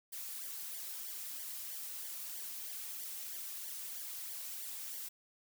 blue noise with flanger, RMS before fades -44 dBFS, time 0.12-5.09 s, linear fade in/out 10 ms, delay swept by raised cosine 0.75 to 3.05 ms, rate 3.1 Hz, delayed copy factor -0.9, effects none

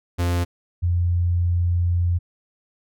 45% pulse / sine tone pair in turn, 87.31 / 87.31 Hz, F2 / F2, 0 / 0 cents, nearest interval unison, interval 0 cents, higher neither, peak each -19 / -17 dBFS, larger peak second, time 0.18-0.45 / 0.82-2.19 s, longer second, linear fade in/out 20 ms, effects none

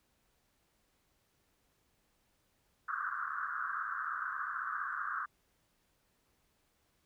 white band-pass noise, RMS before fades -38 dBFS, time 2.88-5.26 s, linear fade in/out 10 ms, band 1100 to 1600 Hz, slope 96 dB/octave, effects pink hiss -75 dBFS RMS until 7.05 s

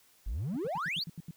triangle exponential sweep, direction up, 40.56 to 4900 Hz, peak -29 dBFS, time 0.26-1.04 s, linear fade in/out 10 ms
sine tone bursts, 164.81 Hz, E3, in tune, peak -37 dBFS, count 8, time 0.54-1.309 s, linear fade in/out 2 ms, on 27 ms, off 79 ms
effects tanh soft clip ceiling -26 dBFS + white hiss -64 dBFS RMS until 1.36 s

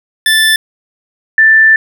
25% pulse / sine tone pair in turn, 1760 / 1769.8 Hz, A6 / A6, 0 / +10 cents, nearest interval unison, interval 10 cents, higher second, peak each -3 dBFS, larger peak neither, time 0.26-0.56 / 1.38-1.76 s, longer second, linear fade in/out 2 ms, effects none

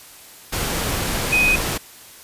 sine tone in noise, 2505 Hz, D#7, 11 cents sharp, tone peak -14 dBFS, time 1.32-1.56 s, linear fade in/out 10 ms, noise pink, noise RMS -23 dBFS, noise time 0.52-1.78 s, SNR +6 dB, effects white hiss -43 dBFS RMS until 2.23 s + resampled to 32000 Hz

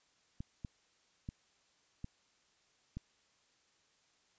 clicks, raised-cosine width 5 ms, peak -29 dBFS, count 5, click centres 0.405 / 0.648 / 1.289 / 2.044 / 2.97 s, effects white hiss -72 dBFS RMS until 4.38 s + resampled to 16000 Hz

